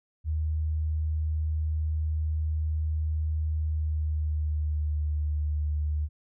sine tone with pitch glide, 77.78 to 75.09 Hz, D#2 to D2, 0 to +39 cents, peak -25 dBFS, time 0.24-6.09 s, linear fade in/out 50 ms, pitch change -61 cents, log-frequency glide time 3.57-5.12 s, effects none

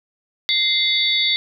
sine tone cluster, 2085 / 3491 / 3775 / 4502 Hz, C7 / A7 / A#7 / C#8, -7 / -14 / +21 / +26 cents, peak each -22 / -20 / -21 / -23 dBFS, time 0.49-1.36 s, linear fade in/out 0 ms, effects none

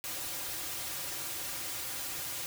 white noise with comb filter, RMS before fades -38 dBFS, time 0.04-2.46 s, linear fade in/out 0 ms, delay 4.6 ms, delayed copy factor -0.8, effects none

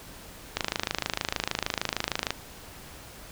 click train, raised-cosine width 0.2 ms, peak -8 dBFS, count 47, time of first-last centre 0.57-2.306 s, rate 26.5 Hz, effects pink hiss -46 dBFS RMS until 3.31 s

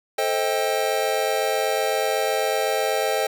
square chord, A half-diminished seventh, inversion none, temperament just, 440 / 528 / 633.6 / 792 Hz, A4 / C5 / Eb5 / G5, 0 / +16 / +31 / +18 cents, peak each -27 dBFS, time 0.18-3.27 s, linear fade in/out 5 ms, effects none

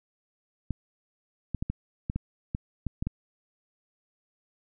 clicks, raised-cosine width 5 ms, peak -17 dBFS, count 10, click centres 0.707 / 1.547 / 1.625 / 1.7 / 2.099 / 2.16 / 2.549 / 2.867 / 3.025 / 3.07 s, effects none

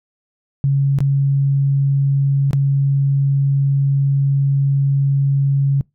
sine tone with dropouts, 138.59 Hz, C#3, in tune, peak -12 dBFS, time 0.64-5.81 s, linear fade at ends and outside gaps 0 ms, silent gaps 0.987-1.005 / 2.509-2.532 s, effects noise-tail reverb RT60 0.2 s tail -25 dB re dry

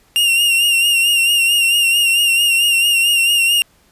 45% pulse tone with vibrato, 2789 Hz, F7, 3 cents flat, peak -11 dBFS, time 0.16-3.62 s, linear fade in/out 0 ms, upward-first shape sine, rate 4.5 Hz, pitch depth 45 cents each way, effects pink hiss -54 dBFS RMS until 3.91 s + resampled to 32000 Hz

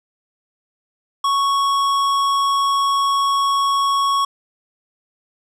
sine tone with tanh clipping, 1108.7 Hz, C#6, in tune, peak -17 dBFS, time 1.24-4.25 s, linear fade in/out 5 ms, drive 15 dB, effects none

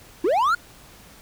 triangle linear sweep, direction up, 300 to 1463 Hz, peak -15 dBFS, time 0.24-0.55 s, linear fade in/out 5 ms, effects pink hiss -48 dBFS RMS until 1.21 s

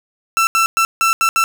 30% pulse tone bursts at uneven times, 1337 Hz, E6, 24 cents sharp, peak -9 dBFS, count 6, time 0.37-0.47 / 0.55-0.66 / 0.77-0.85 / 1.01-1.13 / 1.21-1.29 / 1.36-1.44 s, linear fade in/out 0 ms, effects none

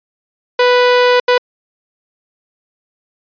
sawtooth tone bursts at uneven times, 493.9 Hz, B4, in tune, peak -4 dBFS, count 2, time 0.59-1.2 / 1.28-1.38 s, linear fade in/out 5 ms, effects resampled to 11025 Hz

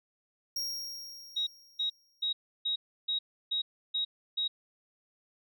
45% pulse tone with exponential decay, 5588 Hz, F8, in tune, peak -31 dBFS, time 0.56-2.27 s, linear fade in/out 5 ms, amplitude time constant 370 ms
sine tone bursts, 3800 Hz, A#7, 33 cents sharp, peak -28 dBFS, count 8, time 1.36-4.48 s, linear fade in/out 10 ms, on 110 ms, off 320 ms
effects none

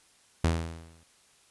sawtooth tone with exponential decay, 82.41 Hz, E2, in tune, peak -17 dBFS, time 0.44-1.04 s, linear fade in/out 5 ms, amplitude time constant 130 ms, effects white hiss -62 dBFS RMS until 1.5 s + resampled to 24000 Hz

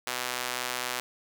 sawtooth tone with high-pass filter, 124.6 Hz, B2, 16 cents sharp, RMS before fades -33 dBFS, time 0.07-1 s, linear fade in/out 0 ms, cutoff 940 Hz, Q 0.5, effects none

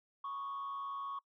sine tone with frequency modulation, 1108.7 Hz, C#6, in tune, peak -37 dBFS, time 0.24-1.19 s, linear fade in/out 5 ms, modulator 121 Hz, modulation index 0.39, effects noise-tail reverb RT60 0.1 s tail -24 dB re dry + tanh soft clip ceiling -36 dBFS

